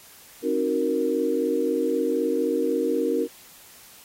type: chord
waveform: sine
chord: C half-diminished seventh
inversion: none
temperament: equal with one note detuned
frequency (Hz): 267.1 / 311.1 / 370 / 466.2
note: C4 / Eb4 / Gb4 / Bb4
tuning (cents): +36 / 0 / 0 / 0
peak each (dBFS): -28 / -27 / -28 / -24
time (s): 0.42-3.28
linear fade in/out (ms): 50
effects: white hiss -49 dBFS RMS until 4.04 s + AAC 48 kbps